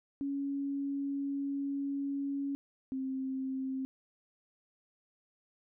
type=tone pair in turn; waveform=sine; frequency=279 / 264.4 Hz; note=C#4 / C4; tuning=+11 / +18 cents; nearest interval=minor second; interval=93 cents; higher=first; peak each=-32 / -33 dBFS; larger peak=first; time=0.21-2.55 / 2.92-3.85 s; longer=first; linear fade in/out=0 ms; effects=none